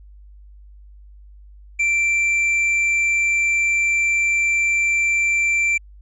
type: tone with hard clipping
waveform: sine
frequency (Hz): 2349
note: D7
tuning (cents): 0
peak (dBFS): -17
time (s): 1.79-5.78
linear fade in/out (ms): 10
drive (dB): 4
effects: added 50 Hz sine -41 dBFS peak until 6.01 s + resampled to 32000 Hz